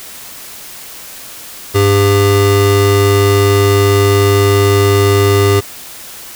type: tone pair together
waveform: square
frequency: 100 / 400 Hz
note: G2 / G4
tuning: +35 / +35 cents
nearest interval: 2 octaves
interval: 2400 cents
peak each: -11 dBFS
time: 1.74-5.61 s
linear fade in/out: 20 ms
effects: white hiss -31 dBFS RMS until 6.35 s